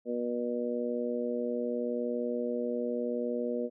harmonic tone, 120.8 Hz, B2, 38 cents flat, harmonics 2 / 3 / 4 / 5, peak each -34 / -38 / -33 / -38 dBFS, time 0.05-3.7 s, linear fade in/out 50 ms, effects none

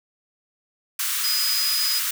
white high-pass noise, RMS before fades -25 dBFS, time 0.99-2.11 s, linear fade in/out 5 ms, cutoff 1100 Hz, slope 48 dB/octave
sine tone, 4978 Hz, D#8, in tune, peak -22 dBFS, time 1.23-2 s, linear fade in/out 20 ms
effects none

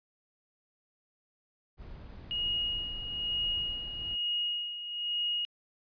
brown noise, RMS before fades -45 dBFS, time 1.77-4.18 s, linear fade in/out 50 ms
sine tone with tremolo, 2877 Hz, F#7, 49 cents flat, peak -28 dBFS, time 2.31-5.45 s, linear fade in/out 0 ms, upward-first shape sine, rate 1.1 Hz, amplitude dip 65%
effects resampled to 11025 Hz

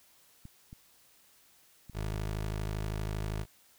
clicks, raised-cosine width 5 ms, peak -34 dBFS, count 4, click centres 0.454 / 0.729 / 1.897 / 2.149 s
20% pulse tone, 52.6 Hz, G#1, 23 cents sharp, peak -28 dBFS, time 1.93-3.46 s, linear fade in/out 50 ms
effects white hiss -63 dBFS RMS until 3.78 s

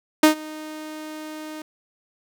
sawtooth tone with ADSR envelope, 309.1 Hz, D#4, 11 cents flat, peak -5 dBFS, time 0.23-1.62 s, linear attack 5 ms, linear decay 110 ms, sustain -24 dB, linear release 3 ms, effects none

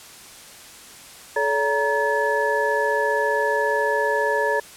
sine tone cluster, 432.3 / 567 / 938 / 1720 Hz, A4 / C#5 / A#5 / A6, -31 / +39 / +11 / -40 cents, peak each -24 dBFS, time 1.36-4.6 s, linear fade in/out 5 ms, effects white hiss -43 dBFS RMS until 4.76 s + low-pass 11000 Hz 12 dB/octave

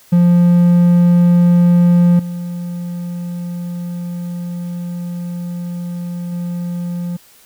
triangle tone with level steps, 174.61 Hz, F3, in tune, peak -5 / -19 / -17 dBFS, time 0.12-7.17 s, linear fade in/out 10 ms, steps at 2.19 / 6.32 s, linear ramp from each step 5 ms, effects white hiss -47 dBFS RMS until 7.45 s

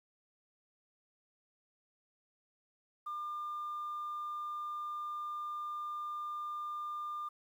sine tone, 1200 Hz, D6, 37 cents sharp, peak -36 dBFS, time 3.06-7.29 s, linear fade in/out 10 ms, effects tanh soft clip ceiling -34 dBFS + 11-bit

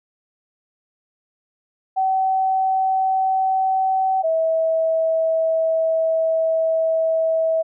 sine tone pair in turn, 762 / 647.6 Hz, G5 / E5, -49 / -31 cents, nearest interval minor third, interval 282 cents, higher first, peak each -16 dBFS, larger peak neither, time 1.96-4.23 / 4.23-7.63 s, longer second, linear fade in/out 20 ms, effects none

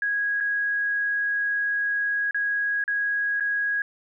sine tone with dropouts, 1653 Hz, G#6, 9 cents flat, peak -22 dBFS, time 0.02-3.82 s, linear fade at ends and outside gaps 2 ms, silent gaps 0.403-0.407 / 2.31-2.345 / 2.84-2.878 / 3.399-3.406 s, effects none

